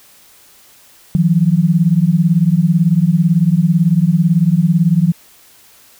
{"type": "beating tone pair", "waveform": "sine", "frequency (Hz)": [160.4, 178.4], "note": ["E3", "F3"], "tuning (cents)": [-47, 37], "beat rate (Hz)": 18, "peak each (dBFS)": -12, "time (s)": [1.15, 5.12], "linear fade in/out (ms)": 0, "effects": ["white hiss -46 dBFS RMS until 5.99 s"]}